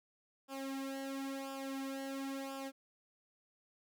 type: tone with flanger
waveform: sawtooth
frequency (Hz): 271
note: C#4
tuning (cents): -39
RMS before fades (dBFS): -42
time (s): 0.48-2.72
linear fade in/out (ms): 50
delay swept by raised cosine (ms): 0.48 to 2.88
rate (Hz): 0.97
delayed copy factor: -0.8
effects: none